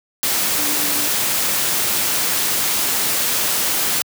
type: tone in noise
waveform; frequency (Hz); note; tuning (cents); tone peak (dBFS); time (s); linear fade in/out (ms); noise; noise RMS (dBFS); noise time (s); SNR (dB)
sine; 293.7; D4; 0; -30; 0.58-1.07; 0; white; -19; 0.23-4.02; -14
effects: high-pass 100 Hz 12 dB/octave